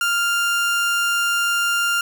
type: tone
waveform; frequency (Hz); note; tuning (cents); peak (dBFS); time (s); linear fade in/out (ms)
30% pulse; 1396.9; F6; 0; -15; 0.01-2.01; 2
effects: none